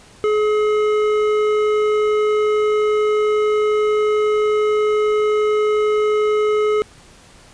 sine tone with hard clipping, 424.4 Hz, G#4, 38 cents sharp, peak -16 dBFS, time 0.24-6.82 s, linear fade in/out 0 ms, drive 11 dB, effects pink hiss -46 dBFS RMS until 7.53 s + resampled to 22050 Hz

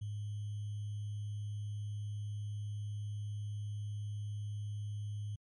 sine tone with sample-and-hold, 104 Hz, G#2, 3 cents sharp, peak -37 dBFS, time 0.01-5.36 s, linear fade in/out 10 ms, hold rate 3150 Hz, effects MP3 48 kbps

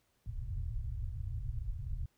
pink low-pass noise, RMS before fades -38 dBFS, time 0.26-2.06 s, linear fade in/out 5 ms, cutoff 130 Hz, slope 96 dB/octave, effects pink hiss -75 dBFS RMS until 2.17 s

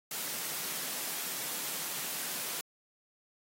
white high-pass noise, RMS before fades -37 dBFS, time 0.11-2.61 s, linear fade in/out 2 ms, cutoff 130 Hz, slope 96 dB/octave, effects AAC 48 kbps

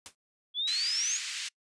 white noise with exponential decay, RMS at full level -38 dBFS, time 0.06-0.15 s, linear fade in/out 0 ms, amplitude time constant 19 ms
sine exponential sweep, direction up, 3338 to 6960 Hz, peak -28 dBFS, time 0.54-1.2 s, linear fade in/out 50 ms
pink band-pass noise, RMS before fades -37 dBFS, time 0.67-1.49 s, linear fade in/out 10 ms, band 2000 to 8000 Hz, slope 24 dB/octave
effects noise-tail reverb RT60 0.1 s tail -26 dB re dry + resampled to 22050 Hz

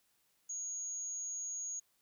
sine tone, 6660 Hz, G#8, 4 cents sharp, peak -38 dBFS, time 0.49-1.8 s, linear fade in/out 10 ms, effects white hiss -75 dBFS RMS until 2.01 s

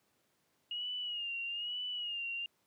sine tone with vibrato, 2866 Hz, F7, 44 cents sharp, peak -36 dBFS, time 0.71-2.46 s, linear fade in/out 2 ms, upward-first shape sine, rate 1.1 Hz, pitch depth 68 cents each way, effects pink hiss -75 dBFS RMS until 2.66 s + high-pass 150 Hz 12 dB/octave

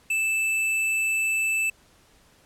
sine tone with hard clipping, 2637 Hz, E7, in tune, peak -23 dBFS, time 0.1-1.7 s, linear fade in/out 5 ms, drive 14 dB, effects pink hiss -58 dBFS RMS until 2.45 s + low-pass 12000 Hz 12 dB/octave

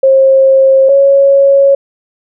sine tone pair in turn, 535 / 552.9 Hz, C5 / C#5, +38 / -5 cents, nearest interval minor second, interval 57 cents, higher second, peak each -3 dBFS, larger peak neither, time 0.03-0.89 / 0.89-1.75 s, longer neither, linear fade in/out 5 ms, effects none

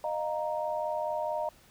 sine chord, Eb suspended second, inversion none, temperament equal with one note detuned, 614 / 698.5 / 932.3 Hz, Eb5 / F5 / Bb5, -23 / 0 / 0 cents, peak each -32 / -36 / -34 dBFS, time 0.04-1.49 s, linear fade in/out 2 ms, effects pink hiss -59 dBFS RMS until 1.7 s

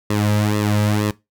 sawtooth tone with flanger, 104.8 Hz, G#2, 16 cents sharp, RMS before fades -18 dBFS, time 0.1-1.11 s, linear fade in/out 5 ms, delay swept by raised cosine 1.3 to 2.8 ms, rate 2.1 Hz, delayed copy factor -0.8, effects noise-tail reverb RT60 0.2 s tail -19 dB re dry

